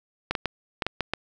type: clicks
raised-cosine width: 0.3 ms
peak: -9 dBFS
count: 7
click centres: 0.31 / 0.352 / 0.457 / 0.822 / 0.866 / 1.007 / 1.136 s
effects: none